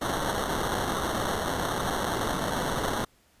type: noise with sample-and-hold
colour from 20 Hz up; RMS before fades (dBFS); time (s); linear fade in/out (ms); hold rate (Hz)
violet; -29; 0.01-3.05; 10; 2450
effects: pink hiss -63 dBFS RMS until 3.4 s + resampled to 32000 Hz

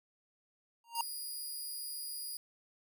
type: tone with exponential growth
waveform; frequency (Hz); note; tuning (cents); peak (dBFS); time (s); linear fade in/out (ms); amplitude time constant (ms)
square; 932.3; A#5; 0; -29; 0.84-1.01; 2; 35
type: tone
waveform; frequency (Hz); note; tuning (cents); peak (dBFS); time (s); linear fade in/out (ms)
10% pulse; 4879; D#8; -35; -33; 0.95-2.37; 2
effects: none

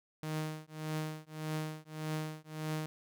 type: tone with tremolo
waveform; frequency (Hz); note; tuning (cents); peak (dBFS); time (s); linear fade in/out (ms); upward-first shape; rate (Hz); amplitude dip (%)
sawtooth; 155.56; D#3; 0; -29; 0.23-2.86; 0; triangle; 1.7; 100
effects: none

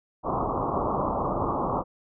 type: low-pass noise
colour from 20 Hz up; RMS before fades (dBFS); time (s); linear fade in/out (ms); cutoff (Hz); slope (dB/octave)
white; -27; 0.23-1.84; 50; 1200; 96
effects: none

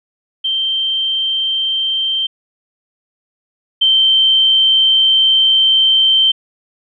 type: tone pair in turn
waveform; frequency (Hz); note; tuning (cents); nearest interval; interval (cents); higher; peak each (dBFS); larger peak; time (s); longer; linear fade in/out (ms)
sine; 3136 / 3119; G7 / G7; 0 / -9; unison; 9; first; -14 / -8; second; 0.44-2.27 / 3.81-6.32; second; 10
effects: none

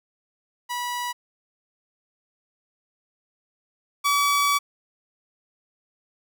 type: tone pair in turn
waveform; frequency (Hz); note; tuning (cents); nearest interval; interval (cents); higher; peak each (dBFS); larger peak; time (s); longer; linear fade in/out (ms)
sawtooth; 975 / 1142.8; B5 / D6; -23 / -48; minor third; 275; second; -23 / -15; second; 0.69-1.13 / 4.04-4.59; second; 20
effects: none

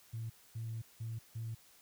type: tone bursts at uneven times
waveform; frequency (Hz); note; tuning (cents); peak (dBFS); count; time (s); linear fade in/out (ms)
sine; 113.3; A#2; -49; -37; 4; 0.13-0.3 / 0.55-0.82 / 1-1.19 / 1.35-1.55; 10
effects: tanh soft clip ceiling -34 dBFS + white hiss -63 dBFS RMS until 1.81 s

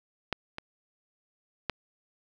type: clicks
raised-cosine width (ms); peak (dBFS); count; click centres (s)
0.3; -12 / -20 / -12; 3; 0.327 / 0.584 / 1.697
effects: none

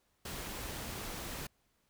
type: noise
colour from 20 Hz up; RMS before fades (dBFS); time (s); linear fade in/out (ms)
pink; -42; 0.25-1.47; 5
effects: pink hiss -75 dBFS RMS until 1.89 s

